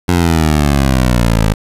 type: exponential sweep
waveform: 15% pulse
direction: down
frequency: 90 to 52 Hz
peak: -3 dBFS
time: 0.08-1.54 s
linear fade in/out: 10 ms
effects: resampled to 32000 Hz + 7-bit